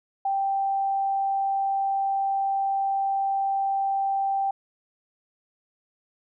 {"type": "tone", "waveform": "sine", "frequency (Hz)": 784, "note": "G5", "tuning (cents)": 0, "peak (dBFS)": -22, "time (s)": [0.25, 4.51], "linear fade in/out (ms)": 5, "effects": []}